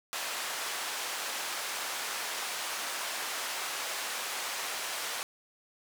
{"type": "band-pass noise", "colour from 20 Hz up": "pink", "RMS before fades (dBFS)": -36, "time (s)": [0.13, 5.23], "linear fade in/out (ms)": 0, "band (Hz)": [830, 12000], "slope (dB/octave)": 12, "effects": []}